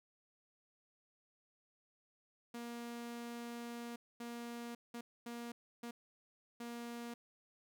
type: tone bursts at uneven times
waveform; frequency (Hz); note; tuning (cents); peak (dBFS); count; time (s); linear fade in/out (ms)
sawtooth; 236.6; A#3; +26; -40; 6; 2.54-3.96 / 4.2-4.75 / 4.94-5.01 / 5.26-5.52 / 5.83-5.91 / 6.6-7.14; 5
effects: none